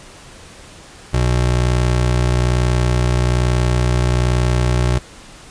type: tone pair together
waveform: square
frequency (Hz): 61.15 / 122.3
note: B1 / B2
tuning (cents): -16 / -16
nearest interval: octave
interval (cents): 1200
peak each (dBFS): -17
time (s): 1.13-4.99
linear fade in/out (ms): 10
effects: pink hiss -40 dBFS RMS until 5.5 s + resampled to 22050 Hz